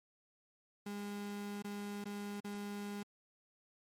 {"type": "tone with dropouts", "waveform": "35% pulse", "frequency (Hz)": 204, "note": "G#3", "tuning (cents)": -31, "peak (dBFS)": -39, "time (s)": [0.86, 3.03], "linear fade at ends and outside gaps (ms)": 5, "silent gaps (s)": [[1.623, 1.644], [2.042, 2.055], [2.403, 2.444]], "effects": ["MP3 64 kbps"]}